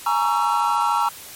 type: chord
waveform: triangle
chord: A# half-diminished seventh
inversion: third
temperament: just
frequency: 839.1 / 932.3 / 1118.8 / 1342.6 Hz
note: G#5 / A#5 / C#6 / E6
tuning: +18 / 0 / +16 / +31 cents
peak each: -22 / -19 / -23 / -21 dBFS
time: 0.06-1.09 s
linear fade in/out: 5 ms
effects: white hiss -39 dBFS RMS until 1.35 s + MP3 64 kbps